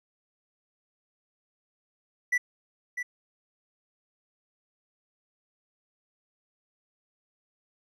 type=tone with echo; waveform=triangle; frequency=1967 Hz; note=B6; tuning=7 cents flat; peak=-20 dBFS; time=2.32-2.38 s; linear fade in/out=10 ms; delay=650 ms; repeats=1; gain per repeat=-8 dB; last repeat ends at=3.03 s; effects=none